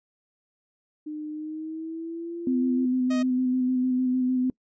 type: tone with pitch glide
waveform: sine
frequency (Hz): 304 to 341.2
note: D#4 to F4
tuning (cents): -40 to -40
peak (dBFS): -31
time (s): 1.06-2.86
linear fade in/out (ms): 10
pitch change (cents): +200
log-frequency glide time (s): 1.31-2.37
type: tone with vibrato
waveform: sine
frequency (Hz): 254.5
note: C4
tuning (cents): -48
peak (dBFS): -21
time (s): 2.47-4.5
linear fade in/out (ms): 2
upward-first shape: square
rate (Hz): 6.6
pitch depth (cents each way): 16
type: tone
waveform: sawtooth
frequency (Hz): 625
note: D#5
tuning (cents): +8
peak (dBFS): -28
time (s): 3.1-3.23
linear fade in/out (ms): 10
effects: noise-tail reverb RT60 0.1 s tail -24 dB re dry + resampled to 16000 Hz